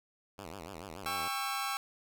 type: tone with vibrato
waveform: 5% pulse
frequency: 88.8 Hz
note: F2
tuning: 29 cents sharp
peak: -32 dBFS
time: 0.38-1.28 s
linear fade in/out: 5 ms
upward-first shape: sine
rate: 6.9 Hz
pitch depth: 240 cents each way
type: chord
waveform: sawtooth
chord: C# diminished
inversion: second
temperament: just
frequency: 798.3 / 1108.7 / 1330.5 Hz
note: G5 / C#6 / E6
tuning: +31 / 0 / +16 cents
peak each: -34 dBFS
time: 1.06-1.77 s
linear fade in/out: 0 ms
effects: none